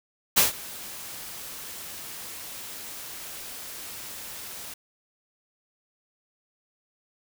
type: noise with ADSR envelope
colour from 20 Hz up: white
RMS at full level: -17 dBFS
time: 0.36-4.74 s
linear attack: 19 ms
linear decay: 140 ms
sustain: -22 dB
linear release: 5 ms
effects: none